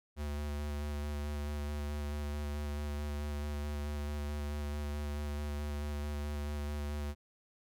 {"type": "tone with vibrato", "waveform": "square", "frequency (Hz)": 73.42, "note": "D2", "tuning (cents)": 0, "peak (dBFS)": -36, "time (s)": [0.16, 7.15], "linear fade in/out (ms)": 50, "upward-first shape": "square", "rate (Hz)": 4.6, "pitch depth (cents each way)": 13, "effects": []}